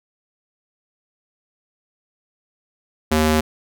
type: tone with high-pass filter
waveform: square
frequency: 77.78 Hz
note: D#2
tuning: in tune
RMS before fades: -17 dBFS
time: 3.11-3.41 s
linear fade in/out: 10 ms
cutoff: 170 Hz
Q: 0.82
effects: none